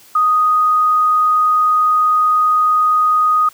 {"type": "tone", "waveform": "sine", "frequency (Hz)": 1244.5, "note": "D#6", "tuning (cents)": 0, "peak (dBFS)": -10, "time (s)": [0.15, 3.49], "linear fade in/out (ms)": 5, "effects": ["white hiss -45 dBFS RMS until 3.53 s", "high-pass 100 Hz 12 dB/octave"]}